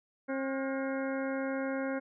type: harmonic tone with a mistuned harmonic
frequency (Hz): 268.6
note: C4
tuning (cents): +46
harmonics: 1 / 2 / 3 / 4 / 5 / 6 / 7 / 8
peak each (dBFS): -34 / -35 / -45 / -47 / -43 / -45 / -51 / -48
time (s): 0.28-2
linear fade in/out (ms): 20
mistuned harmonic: 5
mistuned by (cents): +97
effects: none